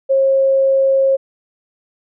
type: tone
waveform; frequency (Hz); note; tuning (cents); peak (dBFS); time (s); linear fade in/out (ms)
sine; 539; C#5; -49; -10; 0.09-1.17; 20
effects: none

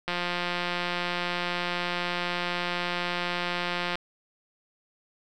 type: click train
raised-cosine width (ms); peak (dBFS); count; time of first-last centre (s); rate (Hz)
0.3; -13; 683; 0.08-3.955; 176
effects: none

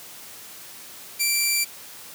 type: tone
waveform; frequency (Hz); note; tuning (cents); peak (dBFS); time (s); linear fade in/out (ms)
10% pulse; 2349; D7; 0; -11; 1.19-1.65; 20
effects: white hiss -42 dBFS RMS until 2.14 s + high-pass 100 Hz 12 dB/octave

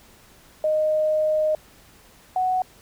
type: tone pair in turn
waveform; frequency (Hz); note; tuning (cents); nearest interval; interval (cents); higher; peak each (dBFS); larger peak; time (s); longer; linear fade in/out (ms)
sine; 618 / 741.5; D#5 / F#5; -12 / +4; minor third; 316; second; -18 / -19; first; 0.64-1.55 / 2.36-2.62; first; 2
effects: pink hiss -52 dBFS RMS until 2.81 s

